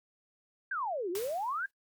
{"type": "exponential two-way sweep", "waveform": "sine", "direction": "down then up", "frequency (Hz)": [1650, 335.1, 1650], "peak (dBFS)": -31, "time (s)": [0.71, 1.66], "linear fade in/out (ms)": 5, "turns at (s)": 1.1}
{"type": "noise with exponential decay", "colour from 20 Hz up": "white", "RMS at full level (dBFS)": -39, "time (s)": [1.15, 1.71], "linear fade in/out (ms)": 2, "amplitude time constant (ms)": 120}
{"effects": ["noise-tail reverb RT60 0.1 s tail -19 dB re dry", "MP3 96 kbps"]}